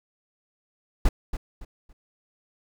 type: noise with echo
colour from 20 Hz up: brown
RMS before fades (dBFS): -17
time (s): 1.05-1.09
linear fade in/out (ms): 5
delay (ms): 280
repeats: 3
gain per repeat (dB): -11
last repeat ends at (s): 1.93
effects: none